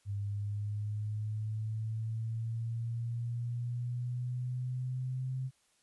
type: linear sweep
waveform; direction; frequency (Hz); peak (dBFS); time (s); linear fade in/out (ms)
sine; up; 100.3 to 130.81; -33; 0.05-5.51; 50
effects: white hiss -71 dBFS RMS until 5.82 s + resampled to 24000 Hz